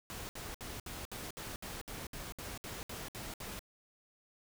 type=noise bursts; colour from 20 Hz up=pink; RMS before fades=-44 dBFS; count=14; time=0.1-3.592 s; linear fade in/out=0 ms; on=190 ms; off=64 ms; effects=none